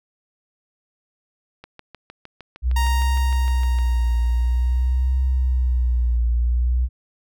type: click train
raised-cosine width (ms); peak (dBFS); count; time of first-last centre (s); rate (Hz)
0.3; -23; 15; 1.64-3.787; 6.52
type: tone with vibrato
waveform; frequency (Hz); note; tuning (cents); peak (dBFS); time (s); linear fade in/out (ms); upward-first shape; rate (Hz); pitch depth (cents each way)
sine; 61.74; B1; 0; -16; 2.62-6.89; 50; triangle; 0.48; 94
type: tone with exponential decay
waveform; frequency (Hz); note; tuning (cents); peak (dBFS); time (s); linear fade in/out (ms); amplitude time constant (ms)
sawtooth; 932.3; A#5; 0; -19; 2.76-6.17; 5; 740
effects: none